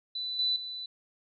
sine tone with level steps, 3987 Hz, B7, 16 cents sharp, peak -32 / -25 / -36 dBFS, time 0.15-0.86 s, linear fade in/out 5 ms, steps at 0.39 / 0.56 s, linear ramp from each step 2 ms, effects none

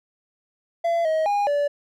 triangle tone with pitch steps, 677 / 633 / 816 / 578 Hz, E5 / D#5 / G#5 / D5, +46 / +30 / -31 / -28 cents, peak -17 dBFS, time 0.84-1.68 s, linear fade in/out 10 ms, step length 210 ms, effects none

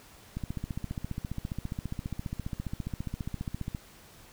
click train, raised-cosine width 5 ms, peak -21 dBFS, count 51, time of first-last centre 0.37-3.748 s, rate 14.8 Hz, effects pink hiss -54 dBFS RMS until 4.32 s

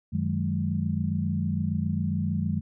sine tone cluster, 93.2 / 155.1 / 183.2 / 210.1 Hz, F#2 / D#3 / F#3 / G#3, +13 / -5 / -17 / +20 cents, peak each -30 dBFS, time 0.12-2.61 s, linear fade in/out 20 ms, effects none

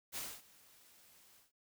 white noise with ADSR envelope, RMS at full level -41 dBFS, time 0.12-1.52 s, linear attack 43 ms, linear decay 250 ms, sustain -23 dB, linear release 150 ms, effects none

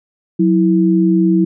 sine tone pair together, 183.7 / 327.3 Hz, F#3 / E4, -12 / -12 cents, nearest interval minor seventh, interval 1000 cents, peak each -12 dBFS, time 0.39-1.45 s, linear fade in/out 10 ms, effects none

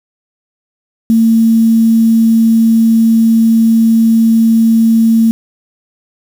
sine tone with quantisation, 226.1 Hz, A3, 47 cents sharp, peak -5 dBFS, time 1.1-5.31 s, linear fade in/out 0 ms, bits 5, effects none

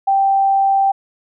sine tone, 783 Hz, G5, 2 cents flat, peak -11 dBFS, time 0.07-0.92 s, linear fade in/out 10 ms, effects none

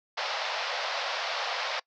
pink band-pass noise, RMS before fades -32 dBFS, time 0.17-1.8 s, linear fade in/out 10 ms, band 540 to 5300 Hz, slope 48 dB/octave, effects noise-tail reverb RT60 0.1 s tail -24 dB re dry

